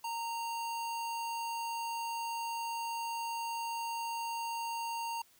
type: tone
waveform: square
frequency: 925 Hz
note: A#5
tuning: 14 cents flat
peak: -36 dBFS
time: 0.04-5.22 s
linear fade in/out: 5 ms
effects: white hiss -65 dBFS RMS until 5.39 s